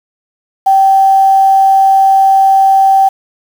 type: tone with quantisation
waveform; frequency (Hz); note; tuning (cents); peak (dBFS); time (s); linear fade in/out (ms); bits
sine; 776; G5; -18; -4; 0.66-3.09; 10; 5
effects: none